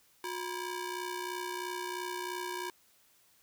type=ring-modulated tone; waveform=sawtooth; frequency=659 Hz; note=E5; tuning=1 cent flat; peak=-29 dBFS; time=0.24-2.7 s; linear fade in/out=2 ms; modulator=298 Hz; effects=white hiss -66 dBFS RMS until 3.42 s